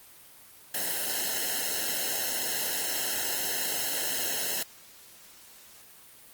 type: noise with comb filter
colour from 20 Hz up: white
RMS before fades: -30 dBFS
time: 0.74-4.63 s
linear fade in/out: 5 ms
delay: 0.85 ms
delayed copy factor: -0.95
effects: white hiss -52 dBFS RMS until 6.33 s + Opus 32 kbps